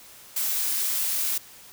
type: noise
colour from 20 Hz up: blue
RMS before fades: -26 dBFS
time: 0.36-1.38 s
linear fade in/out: 5 ms
effects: white hiss -48 dBFS RMS until 1.72 s